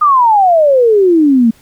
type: exponential sweep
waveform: sine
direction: down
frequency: 1244.5 to 220 Hz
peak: -5 dBFS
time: 0.01-1.51 s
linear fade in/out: 10 ms
effects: pink hiss -47 dBFS RMS until 1.61 s